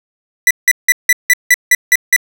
45% pulse tone bursts, 1975.5 Hz, B6, in tune, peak -5 dBFS, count 9, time 0.47-2.163 s, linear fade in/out 2 ms, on 37 ms, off 170 ms, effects none

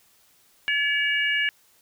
harmonic tone, 570 Hz, C#5, 48 cents sharp, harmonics 3 / 4 / 5, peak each -24 / -26 / -26 dBFS, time 0.68-1.49 s, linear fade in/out 0 ms, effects white hiss -60 dBFS RMS until 1.81 s

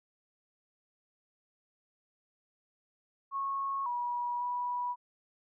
sine tone with pitch steps, 1097 / 967 / 978 Hz, C#6 / B5 / B5, -18 / -37 / -17 cents, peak -31 dBFS, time 3.31-4.96 s, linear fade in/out 50 ms, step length 550 ms, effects none

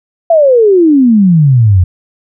sine exponential sweep, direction down, 687 to 85.7 Hz, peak -3 dBFS, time 0.3-1.84 s, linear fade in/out 5 ms, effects none

